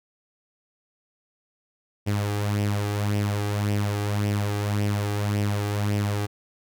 sawtooth tone with flanger, 102.9 Hz, G#2, 16 cents flat, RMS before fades -25 dBFS, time 2.06-6.27 s, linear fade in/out 20 ms, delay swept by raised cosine 0.36 to 2.56 ms, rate 1.8 Hz, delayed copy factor +0.55, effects none

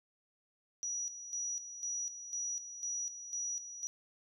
sine tone with tremolo, 5830 Hz, F#8, 26 cents flat, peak -35 dBFS, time 0.83-3.87 s, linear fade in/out 0 ms, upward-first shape square, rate 2 Hz, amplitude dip 65%, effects none

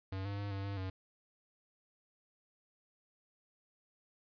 square tone with pitch steps, 95.6 / 100.5 / 101.4 / 98 / 99.8 / 94.3 Hz, G2 / G2 / G#2 / G2 / G2 / F#2, -43 / +44 / -41 / 0 / +32 / +33 cents, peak -38 dBFS, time 0.12-0.9 s, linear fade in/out 5 ms, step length 130 ms, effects resampled to 11025 Hz + 11-bit

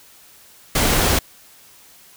pink noise, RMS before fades -17 dBFS, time 0.75-1.19 s, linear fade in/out 5 ms, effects white hiss -48 dBFS RMS until 2.16 s

